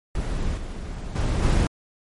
brown noise with level steps, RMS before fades -26 / -32 / -22 / -18 dBFS, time 0.15-1.67 s, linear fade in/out 2 ms, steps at 0.57 / 1.15 / 1.42 s, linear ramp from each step 10 ms, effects MP3 48 kbps

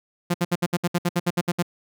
sawtooth tone bursts, 174.61 Hz, F3, in tune, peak -15 dBFS, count 13, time 0.3-1.627 s, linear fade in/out 10 ms, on 43 ms, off 64 ms, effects none

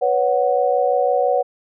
sine chord, B suspended second, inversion none, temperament equal with one note detuned, 493.9 / 559.8 / 740 Hz, B4 / C#5 / F#5, 0 / +17 / 0 cents, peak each -19 dBFS, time 0.01-1.43 s, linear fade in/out 20 ms, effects none

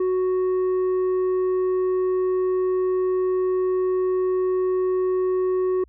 sine tone with tanh clipping, 370 Hz, F#4, in tune, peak -20 dBFS, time 0-5.84 s, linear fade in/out 5 ms, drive 5 dB, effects added 60 Hz sine -51 dBFS peak until 5.88 s

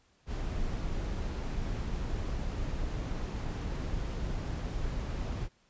brown noise, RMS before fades -34 dBFS, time 0.26-5.49 s, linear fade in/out 50 ms, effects pink hiss -68 dBFS RMS until 5.69 s + resampled to 16000 Hz

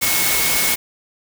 sine tone in noise, 2191 Hz, C#7, 21 cents flat, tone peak -24 dBFS, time 0.01-0.76 s, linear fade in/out 20 ms, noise white, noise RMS -18 dBFS, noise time 0.01-0.76 s, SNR -9 dB, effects none

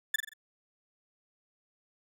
35% pulse tone with echo, 1748 Hz, A6, 12 cents flat, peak -22 dBFS, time 0.14-0.16 s, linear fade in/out 5 ms, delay 44 ms, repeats 4, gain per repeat -6 dB, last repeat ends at 0.336 s, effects none

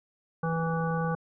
harmonic tone, 164.3 Hz, E3, 5 cents flat, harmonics 1 / 3 / 5 / 7 / 9, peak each -28 / -33 / -35 / -36 / -38 dBFS, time 0.43-1.15 s, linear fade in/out 5 ms
click train, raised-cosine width 2 ms, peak -34 dBFS, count 21, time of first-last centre 0.46-1.15 s, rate 29 Hz
effects none

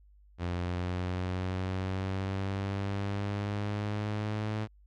sawtooth linear sweep, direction up, 87.31 to 107.8 Hz, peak -27 dBFS, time 0.38-4.68 s, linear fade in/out 50 ms, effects added 50 Hz sine -56 dBFS peak until 4.86 s + low-pass 4000 Hz 12 dB/octave

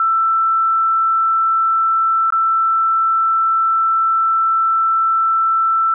sine tone with dropouts, 1331 Hz, E6, 16 cents sharp, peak -12 dBFS, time 0-5.94 s, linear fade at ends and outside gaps 2 ms, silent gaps 2.304-2.323 s, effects none

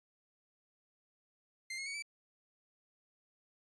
sawtooth tone with pitch steps, 2093 / 2164 / 2238 / 2314 Hz, C7 / C#7 / C#7 / D7, 0 / -42 / +16 / -26 cents, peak -36 dBFS, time 1.7-2.024 s, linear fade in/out 5 ms, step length 81 ms, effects resampled to 22050 Hz

